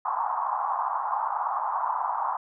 white band-pass noise, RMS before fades -28 dBFS, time 0.05-2.37 s, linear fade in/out 5 ms, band 800 to 1100 Hz, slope 48 dB/octave, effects none

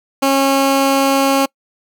15% pulse tone, 272.9 Hz, C#4, 27 cents flat, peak -5 dBFS, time 0.22-1.46 s, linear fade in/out 10 ms, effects noise-tail reverb RT60 0.1 s tail -26 dB re dry

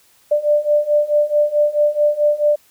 sine beating tone pair, 590 / 594.6 Hz, D5 / D5, +8 / +21 cents, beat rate 4.6 Hz, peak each -17 / -15 dBFS, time 0.31-2.56 s, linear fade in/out 10 ms, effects white hiss -54 dBFS RMS until 2.7 s

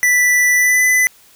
square tone with pitch glide, 1975.5 to 2005 Hz, B6 to B6, 0 to +26 cents, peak -11 dBFS, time 0.03-1.07 s, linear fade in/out 0 ms, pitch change +26 cents, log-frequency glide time 0.55-0.84 s, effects white hiss -48 dBFS RMS until 1.35 s

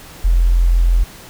sine tone, 43 Hz, F1, 26 cents flat, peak -9 dBFS, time 0.24-1.04 s, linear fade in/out 10 ms, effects pink hiss -38 dBFS RMS until 1.29 s

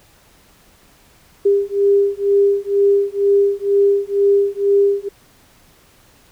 sine beating tone pair, 399.5 / 401.6 Hz, G4 / G4, +33 / +42 cents, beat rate 2.1 Hz, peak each -15 dBFS, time 1.45-5.09 s, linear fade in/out 10 ms, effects pink hiss -51 dBFS RMS until 6.31 s

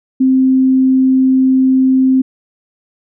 sine tone, 261.6 Hz, C4, in tune, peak -7 dBFS, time 0.2-2.22 s, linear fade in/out 10 ms, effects none

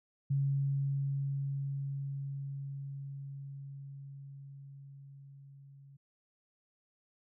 sine tone with level ramp, 138.6 Hz, C#3, in tune, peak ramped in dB -27 to -53 dBFS, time 0.3-5.97 s, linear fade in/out 10 ms, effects none

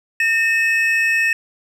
triangle tone pair together, 1824 / 2580 Hz, A#6 / E7, -38 / -38 cents, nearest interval tritone, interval 600 cents, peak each -15 / -16 dBFS, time 0.2-1.33 s, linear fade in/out 2 ms, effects none

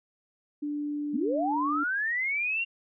sine tone, 293.7 Hz, D4, in tune, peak -29 dBFS, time 0.62-1.84 s, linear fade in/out 10 ms
sine linear sweep, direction up, 192.8 to 2794 Hz, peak -26 dBFS, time 1.13-2.65 s, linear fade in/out 20 ms
effects none

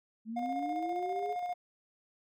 sine linear sweep, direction up, 215.8 to 427.3 Hz, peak -36 dBFS, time 0.25-1.36 s, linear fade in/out 50 ms
triangle tone with tremolo, 713 Hz, F5, 36 cents sharp, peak -30 dBFS, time 0.36-1.54 s, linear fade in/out 10 ms, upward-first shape square, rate 15 Hz, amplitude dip 35%
effects none

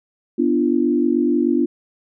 sine chord, B diminished, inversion none, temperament equal with one note detuned, 246.9 / 293.7 / 343.2 Hz, B3 / D4 / F4, 0 / 0 / -30 cents, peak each -19 dBFS, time 0.38-1.66 s, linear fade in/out 10 ms, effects none

